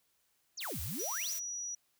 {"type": "exponential two-way sweep", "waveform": "sine", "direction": "down then up", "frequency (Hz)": [7290, 68.8, 7290], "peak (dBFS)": -39, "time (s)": [0.57, 1.34], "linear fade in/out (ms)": 10, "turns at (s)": 0.81}
{"type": "noise", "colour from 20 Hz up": "blue", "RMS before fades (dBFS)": -42, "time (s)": [0.6, 1.4], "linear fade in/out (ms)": 20}
{"type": "tone", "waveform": "sine", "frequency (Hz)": 5830, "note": "F#8", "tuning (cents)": -26, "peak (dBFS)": -37, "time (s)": [0.99, 1.75], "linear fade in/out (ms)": 5}
{"effects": ["white hiss -75 dBFS RMS until 1.99 s"]}